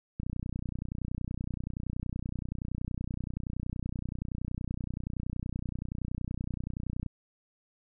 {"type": "click train", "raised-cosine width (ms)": 5, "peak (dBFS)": -22, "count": 211, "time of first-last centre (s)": [0.2, 7.063], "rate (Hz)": 30.6, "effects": []}